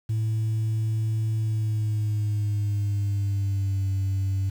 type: tone with pitch glide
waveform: sine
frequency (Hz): 110 to 96.87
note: A2 to G2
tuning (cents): 0 to -20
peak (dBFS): -20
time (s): 0.09-4.5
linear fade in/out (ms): 10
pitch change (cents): -220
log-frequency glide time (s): 1.36-3.87
effects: tanh soft clip ceiling -21 dBFS + 8-bit